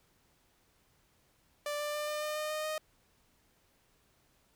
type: tone with pitch steps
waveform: sawtooth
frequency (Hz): 588 / 592.4 / 596.9 / 601.4 / 605.9 / 610.5 / 615.1 / 619.7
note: D5 / D5 / D5 / D5 / D#5 / D#5 / D#5 / D#5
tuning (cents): +2 / +15 / +28 / +41 / -46 / -33 / -20 / -7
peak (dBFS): -30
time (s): 1.66-2.78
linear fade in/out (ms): 2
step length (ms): 140
effects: pink hiss -70 dBFS RMS until 4.55 s